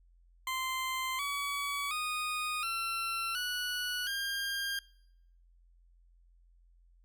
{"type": "tone with pitch steps", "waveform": "20% pulse", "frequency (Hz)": [1041, 1135.2, 1238, 1350, 1472.2, 1605.4], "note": ["C6", "C#6", "D#6", "E6", "F#6", "G6"], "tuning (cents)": [-9, 41, -9, 41, -9, 41], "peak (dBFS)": -28, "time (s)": [0.47, 4.79], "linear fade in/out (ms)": 2, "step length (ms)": 720, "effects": ["noise-tail reverb RT60 0.9 s tail -25 dB re dry", "added 43 Hz sine -60 dBFS peak until 7.04 s"]}